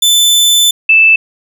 sawtooth / sine tone pair in turn, 3520 / 2637 Hz, A7 / E7, 0 / 0 cents, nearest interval perfect fourth, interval 500 cents, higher first, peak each -3 dBFS, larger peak neither, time 0.02-0.71 / 0.89-1.16 s, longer first, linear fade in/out 5 ms, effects none

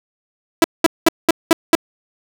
sawtooth tone bursts, 329.6 Hz, E4, in tune, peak -3 dBFS, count 6, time 0.62-1.752 s, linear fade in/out 2 ms, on 22 ms, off 200 ms, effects none

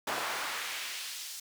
brown noise with high-pass filter sweep, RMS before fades -37 dBFS, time 0.07-1.4 s, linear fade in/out 5 ms, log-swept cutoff 730 to 5700 Hz, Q 0.98, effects none

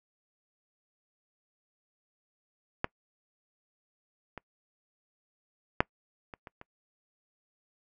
clicks, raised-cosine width 0.5 ms, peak -12 / -25 / -6 / -27 / -29 / -30 dBFS, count 6, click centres 2.844 / 4.377 / 5.805 / 6.338 / 6.472 / 6.614 s, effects noise-tail reverb RT60 0.1 s tail -25 dB re dry

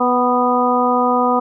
harmonic tone with a mistuned harmonic, 246.9 Hz, B3, in tune, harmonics 1 / 2 / 3 / 4 / 5, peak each -19 / -19 / -19 / -19 / -19 dBFS, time 0-1.4 s, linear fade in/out 10 ms, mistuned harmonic 3, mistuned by +17 cents, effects none

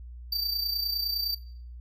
square tone with amplitude modulation, 4643 Hz, D8, 21 cents flat, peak -25 dBFS, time 0.32-1.35 s, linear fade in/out 5 ms, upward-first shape sine, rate 29.8 Hz, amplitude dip 55%, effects noise-tail reverb RT60 0.5 s tail -17 dB re dry + added 60 Hz sine -40 dBFS peak until 1.8 s

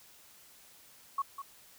sine tone with echo, 1109 Hz, C#6, in tune, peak -28 dBFS, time 1.18-1.22 s, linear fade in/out 5 ms, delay 200 ms, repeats 1, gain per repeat -10 dB, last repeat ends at 1.42 s, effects white hiss -58 dBFS RMS until 1.78 s

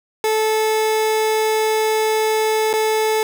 30% pulse tone with dropouts, 435.9 Hz, A4, 16 cents flat, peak -13 dBFS, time 0.24-3.23 s, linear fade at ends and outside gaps 1 ms, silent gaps 2.73-2.737 s, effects none

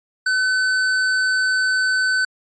square tone, 1516 Hz, F#6, 42 cents sharp, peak -17 dBFS, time 0.26-2.25 s, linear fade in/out 5 ms, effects resampled to 16000 Hz

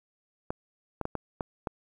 clicks, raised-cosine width 1 ms, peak -17 dBFS, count 6, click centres 0.505 / 1.013 / 1.054 / 1.153 / 1.408 / 1.672 s, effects 9-bit

